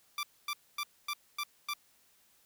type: tone bursts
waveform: 15% pulse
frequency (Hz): 1174.7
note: D6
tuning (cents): 0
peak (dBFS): -27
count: 6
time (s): 0.18-1.736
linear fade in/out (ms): 2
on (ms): 51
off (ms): 250
effects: white hiss -67 dBFS RMS until 2.45 s